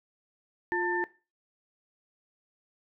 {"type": "tone cluster", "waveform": "sine", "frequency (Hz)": [352.3, 894, 1785], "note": ["F4", "A5", "A6"], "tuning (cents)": [15, 27, 24], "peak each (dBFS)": [-30, -32, -30], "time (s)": [0.72, 1.04], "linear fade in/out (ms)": 0, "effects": ["noise-tail reverb RT60 0.3 s tail -19 dB re dry"]}